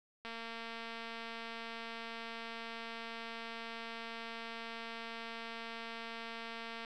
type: click train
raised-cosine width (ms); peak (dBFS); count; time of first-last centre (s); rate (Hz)
0.3; -29; 1512; 0.25-6.848; 229
effects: none